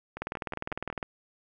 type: two click trains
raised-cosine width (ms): 0.5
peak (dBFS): -23 / -17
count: 5 / 17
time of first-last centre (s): 0.17-0.901 / 0.22-1.028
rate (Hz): 5.47 / 19.8
effects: none